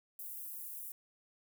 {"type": "high-pass noise", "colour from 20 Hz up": "pink", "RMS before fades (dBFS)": -45, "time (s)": [0.19, 0.92], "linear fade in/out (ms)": 2, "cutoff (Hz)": 12000, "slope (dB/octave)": 24, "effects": []}